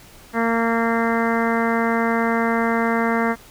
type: harmonic tone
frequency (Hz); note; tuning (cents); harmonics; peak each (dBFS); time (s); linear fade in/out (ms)
229.7; A#3; -25; 1 / 2 / 3 / 4 / 5 / 6 / 7 / 8 / 9; -21 / -24 / -26 / -27 / -28 / -29 / -29 / -30 / -31; 0.33-3.36; 50
effects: pink hiss -46 dBFS RMS until 3.5 s